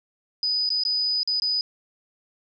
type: tone with dropouts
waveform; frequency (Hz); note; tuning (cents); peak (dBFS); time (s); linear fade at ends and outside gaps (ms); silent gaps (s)
sine; 4978; D#8; 0; -21; 0.43-1.61; 1; 0.691-0.703 / 0.836-0.851 / 1.232-1.275 / 1.399-1.42
effects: none